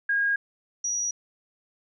sine tone pair in turn, 1631 / 5795 Hz, G#6 / F#8, -32 / -37 cents, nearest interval octave + minor seventh, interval 2195 cents, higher second, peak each -21 / -25 dBFS, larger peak first, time 0.09-0.36 / 0.84-1.11 s, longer neither, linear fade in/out 5 ms, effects none

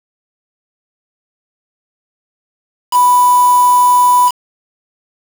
sine tone with quantisation, 987.8 Hz, B5, in tune, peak -6 dBFS, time 2.91-4.32 s, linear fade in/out 50 ms, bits 3, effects none

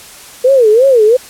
sine tone with vibrato, 481.7 Hz, B4, 43 cents flat, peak -4 dBFS, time 0.44-1.17 s, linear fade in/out 10 ms, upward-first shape sine, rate 2.9 Hz, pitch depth 230 cents each way, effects white hiss -34 dBFS RMS until 1.29 s + low-pass 12000 Hz 12 dB/octave

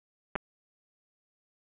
clicks, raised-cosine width 0.5 ms, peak -16 dBFS, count 2, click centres 0.355 / 0.36 s, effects resampled to 8000 Hz + 9-bit

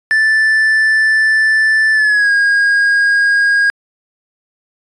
triangle tone with pitch glide, 1760 to 1632.7 Hz, A6 to G#6, 0 to -30 cents, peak -7 dBFS, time 0.11-3.7 s, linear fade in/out 0 ms, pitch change -130 cents, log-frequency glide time 1.93-2.31 s, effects resampled to 22050 Hz

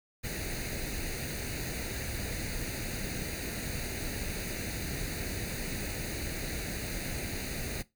pink noise with comb filter, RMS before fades -36 dBFS, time 0.23-7.83 s, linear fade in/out 20 ms, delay 0.46 ms, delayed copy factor +0.75, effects noise-tail reverb RT60 0.2 s tail -19 dB re dry

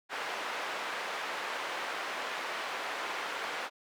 white band-pass noise, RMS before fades -37 dBFS, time 0.09-3.7 s, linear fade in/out 50 ms, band 500 to 1900 Hz, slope 12 dB/octave, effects none

